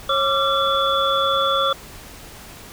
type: tone cluster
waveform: sine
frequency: 546 / 1170 / 1365 / 3442 Hz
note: C#5 / D6 / F6 / A7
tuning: -26 / -7 / -40 / -39 cents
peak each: -22 dBFS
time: 0.09-1.73 s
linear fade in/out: 5 ms
effects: pink hiss -40 dBFS RMS until 2.72 s